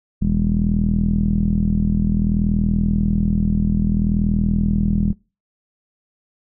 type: tone with low-pass filter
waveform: sawtooth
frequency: 40.57 Hz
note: E1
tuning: 27 cents flat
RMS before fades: -18 dBFS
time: 0.21-5.13 s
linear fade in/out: 10 ms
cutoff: 200 Hz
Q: 6.9
effects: noise-tail reverb RT60 0.3 s tail -23 dB re dry